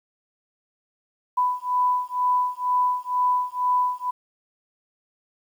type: beating tone pair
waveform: sine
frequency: 994 / 996.1 Hz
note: B5 / B5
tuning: +11 / +15 cents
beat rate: 2.1 Hz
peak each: -23 dBFS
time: 1.37-4.11 s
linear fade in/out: 10 ms
effects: 9-bit